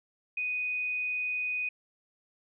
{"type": "tone", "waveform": "sine", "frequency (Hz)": 2489, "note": "D#7", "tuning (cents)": 0, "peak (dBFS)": -29, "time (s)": [0.37, 1.69], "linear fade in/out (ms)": 5, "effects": []}